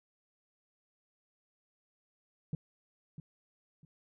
sine tone with echo, 153.1 Hz, D#3, 28 cents flat, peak -28 dBFS, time 2.53-2.55 s, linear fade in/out 2 ms, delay 650 ms, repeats 2, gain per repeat -13 dB, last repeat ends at 3.85 s, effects tanh soft clip ceiling -30 dBFS

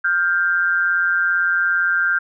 sine tone pair together, 1401.4 / 1579 Hz, F6 / G6, +6 / +12 cents, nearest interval major second, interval 206 cents, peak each -18 dBFS, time 0.04-2.19 s, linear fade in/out 10 ms, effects none

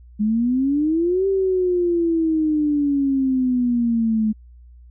sine exponential two-way sweep, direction up then down, 206.4 to 392 to 213.9 Hz, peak -16 dBFS, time 0.19-4.33 s, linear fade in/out 20 ms, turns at 1.27 s, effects added 60 Hz sine -42 dBFS peak until 4.9 s

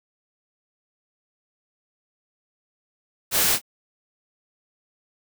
white noise with echo, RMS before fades -20 dBFS, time 3.31-3.59 s, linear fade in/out 50 ms, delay 26 ms, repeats 1, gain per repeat -15 dB, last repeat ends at 3.616 s, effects none

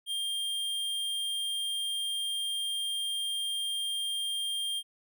square tone, 3200 Hz, G7, 35 cents sharp, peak -31 dBFS, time 0.06-4.83 s, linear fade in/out 50 ms, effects none

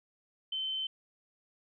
sine tone, 3078 Hz, G7, 32 cents flat, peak -32 dBFS, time 0.52-0.87 s, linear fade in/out 5 ms, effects none

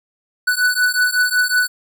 square beating tone pair, 1485 / 1490.4 Hz, F#6 / F#6, +6 / +12 cents, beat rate 5.4 Hz, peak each -18 dBFS, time 0.47-1.68 s, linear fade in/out 10 ms, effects none

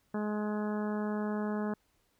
harmonic tone, 210.5 Hz, G#3, 24 cents sharp, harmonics 1 / 2 / 3 / 4 / 5 / 6 / 7 / 8, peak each -32 / -38 / -42 / -44 / -46 / -48 / -49 / -50 dBFS, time 0.14-1.74 s, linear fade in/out 5 ms, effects pink hiss -73 dBFS RMS until 2.19 s

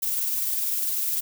violet noise with tremolo, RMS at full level -25 dBFS, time 0.02-1.21 s, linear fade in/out 10 ms, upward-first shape square, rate 20 Hz, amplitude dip 25%, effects none

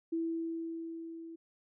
sine tone with level ramp, 329.6 Hz, E4, in tune, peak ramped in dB -30 to -44 dBFS, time 0.12-1.36 s, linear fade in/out 10 ms, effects none

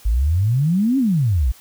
sine exponential two-way sweep, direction up then down, 49.67 to 280 to 54.6 Hz, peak -14 dBFS, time 0.05-1.52 s, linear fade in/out 10 ms, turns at 0.98 s, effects white hiss -47 dBFS RMS until 1.6 s

